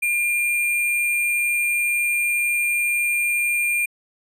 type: tone with sample-and-hold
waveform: sine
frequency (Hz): 2404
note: D7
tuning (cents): +40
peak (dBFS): -18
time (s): 0.02-3.86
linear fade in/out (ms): 10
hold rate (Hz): 11025
effects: resampled to 32000 Hz